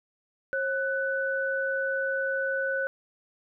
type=tone pair together; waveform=sine; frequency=539 / 1494 Hz; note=C#5 / F#6; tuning=-49 / +16 cents; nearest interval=octave + tritone; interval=1765 cents; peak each=-29 / -28 dBFS; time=0.53-2.87 s; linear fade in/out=0 ms; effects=none